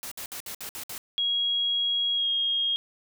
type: noise bursts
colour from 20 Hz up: white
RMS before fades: -37 dBFS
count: 7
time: 0.03-0.979 s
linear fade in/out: 0 ms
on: 85 ms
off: 59 ms
type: tone with pitch glide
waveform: sine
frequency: 3300 to 3255 Hz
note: G#7 to G#7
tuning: -12 to -36 cents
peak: -23 dBFS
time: 1.18-2.76 s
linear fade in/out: 0 ms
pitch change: -24 cents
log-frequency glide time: 2.15-2.28 s
effects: none